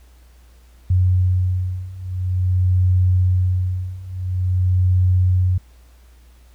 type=beating tone pair; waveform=sine; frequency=91.3 / 91.78 Hz; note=F#2 / F#2; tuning=-23 / -14 cents; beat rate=0.48 Hz; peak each=-19 / -17 dBFS; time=0.9-5.58 s; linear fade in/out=5 ms; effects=added 60 Hz sine -45 dBFS peak until 6.54 s + pink hiss -57 dBFS RMS until 6.54 s